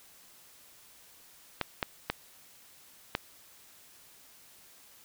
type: clicks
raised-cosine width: 0.3 ms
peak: -12 dBFS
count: 4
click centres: 1.613 / 1.828 / 2.1 / 3.151 s
effects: white hiss -57 dBFS RMS until 5.04 s